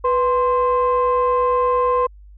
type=tone pair together; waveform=sine; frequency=493.9 / 1046.5 Hz; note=B4 / C6; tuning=0 / 0 cents; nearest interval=octave + minor second; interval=1300 cents; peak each=-16 dBFS; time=0.04-2.07 s; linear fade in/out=10 ms; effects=tanh soft clip ceiling -10 dBFS + added 50 Hz sine -40 dBFS peak until 2.37 s